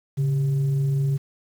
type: tone with frequency modulation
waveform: sine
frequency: 140 Hz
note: C#3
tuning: 18 cents sharp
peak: -19 dBFS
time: 0.17-1.18 s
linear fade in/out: 20 ms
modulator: 255 Hz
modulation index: 0.24
effects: 8-bit